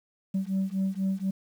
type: beating tone pair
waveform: sine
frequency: 190 / 194.1 Hz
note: F#3 / G3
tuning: +46 / -17 cents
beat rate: 4.1 Hz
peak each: -27 dBFS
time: 0.34-1.31 s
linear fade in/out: 10 ms
effects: tanh soft clip ceiling -22 dBFS + 9-bit